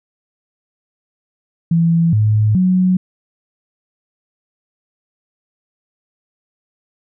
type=tone with pitch steps; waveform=sine; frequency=166.9 / 107.1 / 184.2 Hz; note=E3 / A2 / F#3; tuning=+22 / -46 / -7 cents; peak=-10 dBFS; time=1.71-2.97 s; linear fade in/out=5 ms; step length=420 ms; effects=none